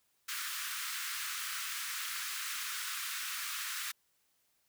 pink high-pass noise, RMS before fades -39 dBFS, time 0.28-3.92 s, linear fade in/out 10 ms, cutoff 1200 Hz, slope 48 dB/octave, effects white hiss -75 dBFS RMS until 4.68 s

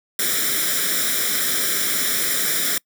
white noise with comb filter, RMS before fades -21 dBFS, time 0.19-2.78 s, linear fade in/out 2 ms, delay 0.55 ms, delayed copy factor +0.85, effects noise-tail reverb RT60 0.1 s tail -25 dB re dry + high-pass 200 Hz 12 dB/octave

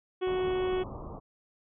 harmonic tone, 370 Hz, F#4, in tune, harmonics 1 / 2 / 3 / 4 / 5 / 6 / 7 / 8 / 9, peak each -27 / -40 / -42 / -47 / -50 / -49 / -50 / -51 / -48 dBFS, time 0.21-0.84 s, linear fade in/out 20 ms
pink low-pass noise, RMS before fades -41 dBFS, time 0.26-1.2 s, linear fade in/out 20 ms, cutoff 1200 Hz, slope 96 dB/octave
effects none

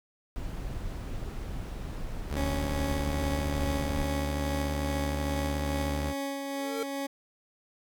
brown noise, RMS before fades -36 dBFS, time 0.36-4.04 s, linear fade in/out 0 ms
sawtooth tone with vibrato, 73.42 Hz, D2, in tune, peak -26 dBFS, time 2.28-6.14 s, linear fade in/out 50 ms, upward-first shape triangle, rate 12 Hz, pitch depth 60 cents each way
20% pulse tone with tremolo, 277.2 Hz, C#4, in tune, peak -26 dBFS, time 2.36-7.07 s, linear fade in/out 10 ms, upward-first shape sine, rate 2.4 Hz, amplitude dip 30%
square tone with exponential growth, 454.1 Hz, A#4, 45 cents flat, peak -29 dBFS, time 6.42-6.83 s, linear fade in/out 2 ms, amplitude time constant 87 ms
effects none

